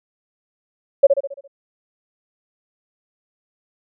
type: tone with echo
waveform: sine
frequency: 556 Hz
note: C#5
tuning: 5 cents sharp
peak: -4 dBFS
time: 1.03-1.07 s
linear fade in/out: 10 ms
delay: 68 ms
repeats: 6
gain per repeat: -6 dB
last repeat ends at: 1.478 s
effects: none